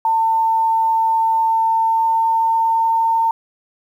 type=tone with pitch glide; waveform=sine; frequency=898 to 907.4 Hz; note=A5 to A#5; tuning=+35 to -47 cents; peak=-13 dBFS; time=0.05-3.31 s; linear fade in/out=2 ms; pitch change=+18 cents; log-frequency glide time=1.34-3.17 s; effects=8-bit